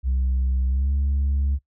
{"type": "tone with pitch glide", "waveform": "sine", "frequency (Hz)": [64.5, 69.53], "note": ["C2", "C#2"], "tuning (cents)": [-24, 6], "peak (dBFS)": -17, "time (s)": [0.03, 1.59], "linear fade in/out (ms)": 50, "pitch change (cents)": 130, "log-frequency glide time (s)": [0.68, 0.91], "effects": ["noise-tail reverb RT60 0.1 s tail -19 dB re dry", "tanh soft clip ceiling -17 dBFS"]}